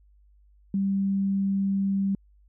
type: tone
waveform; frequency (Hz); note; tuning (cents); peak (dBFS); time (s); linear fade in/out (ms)
sine; 196; G3; 0; -22; 0.74-2.15; 2
effects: added 50 Hz sine -55 dBFS peak until 2.48 s